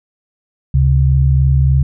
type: tone pair together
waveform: sine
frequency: 71.35 / 134.7 Hz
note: D2 / C#3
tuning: -49 / -49 cents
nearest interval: major seventh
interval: 1100 cents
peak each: -11 dBFS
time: 0.74-1.83 s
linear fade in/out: 5 ms
effects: none